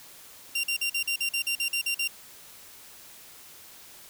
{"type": "tone bursts", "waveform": "sawtooth", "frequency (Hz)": 2769, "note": "F7", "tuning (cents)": -15, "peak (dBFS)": -22, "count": 12, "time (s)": [0.55, 2.077], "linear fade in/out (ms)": 5, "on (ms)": 86, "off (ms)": 45, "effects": ["white hiss -49 dBFS RMS until 4.09 s"]}